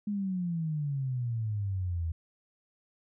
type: exponential sweep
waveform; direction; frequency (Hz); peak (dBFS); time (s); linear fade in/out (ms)
sine; down; 210 to 80.2; -29; 0.07-2.12; 5
effects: none